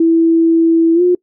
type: tone with pitch glide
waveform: sine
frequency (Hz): 329.6 to 357.4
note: E4 to F4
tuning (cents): 0 to +40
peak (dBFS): -7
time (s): 0-1.15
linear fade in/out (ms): 5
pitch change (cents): +140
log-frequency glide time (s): 0.94-1.02
effects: noise-tail reverb RT60 0.1 s tail -24 dB re dry